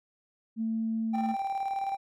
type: tone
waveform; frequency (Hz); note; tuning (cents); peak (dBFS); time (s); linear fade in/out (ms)
sine; 223.8; A3; +30; -27; 0.56-1.36; 50
type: tone with tremolo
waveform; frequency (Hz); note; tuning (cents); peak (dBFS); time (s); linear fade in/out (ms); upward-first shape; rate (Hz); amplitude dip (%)
triangle; 784; G5; 0; -25; 1.13-1.97; 20; square; 19; 45
effects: tanh soft clip ceiling -20 dBFS